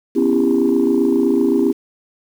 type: chord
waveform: sine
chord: C# half-diminished seventh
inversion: third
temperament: just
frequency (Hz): 249.5 / 277.2 / 332.6 / 399.1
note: B3 / C#4 / E4 / G4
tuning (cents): +18 / 0 / +16 / +31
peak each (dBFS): -17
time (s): 0.15-1.73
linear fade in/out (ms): 20
effects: tanh soft clip ceiling -6 dBFS + 7-bit